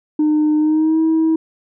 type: tone with pitch glide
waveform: sine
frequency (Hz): 304.2 to 321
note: D#4 to E4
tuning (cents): -39 to -46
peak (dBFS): -10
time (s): 0.19-1.36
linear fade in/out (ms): 5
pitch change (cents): +93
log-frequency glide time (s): 0.57-1
effects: tanh soft clip ceiling -10 dBFS